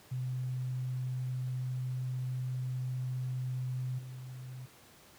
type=tone with level steps; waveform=sine; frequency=127.5 Hz; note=C3; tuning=44 cents flat; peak=-32 / -41 dBFS; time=0.11-4.66 s; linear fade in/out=10 ms; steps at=3.98 s; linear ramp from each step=10 ms; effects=pink hiss -58 dBFS RMS until 5.18 s + high-pass 80 Hz 12 dB/octave